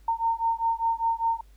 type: beating tone pair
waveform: sine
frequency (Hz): 912 / 917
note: A#5 / A#5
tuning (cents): -38 / -29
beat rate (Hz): 5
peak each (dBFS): -26 / -26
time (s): 0.08-1.41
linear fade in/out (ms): 5
effects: added 50 Hz sine -50 dBFS peak until 1.56 s + pink hiss -65 dBFS RMS until 1.56 s